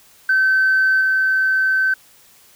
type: tone with level steps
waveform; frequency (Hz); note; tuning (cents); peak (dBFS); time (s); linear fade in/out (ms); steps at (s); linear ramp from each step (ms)
sine; 1538; G6; -33; -11 / -13; 0.29-1.94; 5; 1.01; 2
effects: tanh soft clip ceiling -9 dBFS + white hiss -50 dBFS RMS until 2.55 s